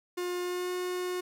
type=tone with pitch glide; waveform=45% pulse; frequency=356.9 to 361.7 Hz; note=F4 to F#4; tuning=+38 to -39 cents; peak=-31 dBFS; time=0.17-1.21 s; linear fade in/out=10 ms; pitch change=+23 cents; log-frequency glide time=0.42-0.72 s; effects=11-bit